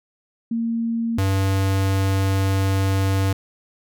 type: tone pair in turn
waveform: sine / square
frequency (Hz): 230 / 96.7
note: A#3 / G2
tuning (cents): -23 / -23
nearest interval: octave + minor third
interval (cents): 1500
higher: first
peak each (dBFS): -20 / -18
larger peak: second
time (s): 0.51-1.18 / 1.18-3.33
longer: second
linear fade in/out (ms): 5
effects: none